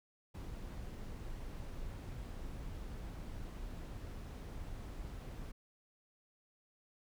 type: noise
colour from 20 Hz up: brown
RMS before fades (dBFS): -45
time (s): 0.34-5.52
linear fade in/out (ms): 10
effects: none